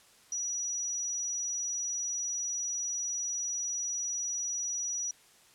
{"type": "tone", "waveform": "sine", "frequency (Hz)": 5840, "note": "F#8", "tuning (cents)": -24, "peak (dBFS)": -31, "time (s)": [0.32, 5.11], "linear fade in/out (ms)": 2, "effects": ["white hiss -60 dBFS RMS until 5.54 s", "low-pass 10000 Hz 12 dB/octave"]}